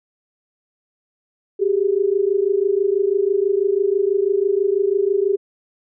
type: tone pair together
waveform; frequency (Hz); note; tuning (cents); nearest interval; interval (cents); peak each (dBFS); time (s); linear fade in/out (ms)
sine; 384 / 410.1; G4 / G#4; -36 / -22; minor second; 114; -18; 1.59-5.37; 20
effects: none